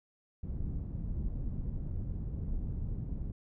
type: low-pass noise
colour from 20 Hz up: pink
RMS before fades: -36 dBFS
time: 0.43-3.32 s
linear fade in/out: 10 ms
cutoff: 150 Hz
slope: 12 dB/octave
effects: none